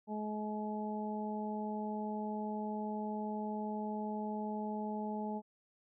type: harmonic tone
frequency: 212.5 Hz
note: G#3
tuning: 40 cents sharp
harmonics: 1 / 2 / 3 / 4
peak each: -38 / -44 / -46 / -42 dBFS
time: 0.07-5.42 s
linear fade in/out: 50 ms
effects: none